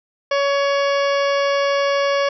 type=harmonic tone; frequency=561 Hz; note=C#5; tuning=21 cents sharp; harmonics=1 / 2 / 3 / 4 / 5 / 6 / 8 / 9 / 10; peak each=-17 / -23 / -27 / -29 / -31 / -33 / -35 / -36 / -37 dBFS; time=0.31-2.29 s; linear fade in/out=5 ms; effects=none